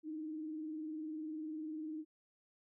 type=tone with vibrato; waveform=sine; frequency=311.1 Hz; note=D#4; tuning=in tune; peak=-40 dBFS; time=0.03-2.05 s; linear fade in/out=50 ms; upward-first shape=sine; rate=20 Hz; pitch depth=58 cents each way; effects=none